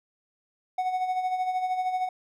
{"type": "tone with tremolo", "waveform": "triangle", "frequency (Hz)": 740, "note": "F#5", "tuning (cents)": 0, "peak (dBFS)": -21, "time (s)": [0.78, 2.09], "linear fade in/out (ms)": 5, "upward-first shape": "sine", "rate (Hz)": 13, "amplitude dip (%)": 55, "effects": []}